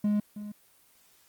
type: tone with echo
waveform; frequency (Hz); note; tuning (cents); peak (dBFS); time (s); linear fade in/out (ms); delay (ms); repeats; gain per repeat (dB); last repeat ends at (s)
triangle; 208; G#3; +3; -21; 0.04-0.2; 5; 320; 1; -13; 0.52
effects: white hiss -62 dBFS RMS until 1.28 s + Opus 24 kbps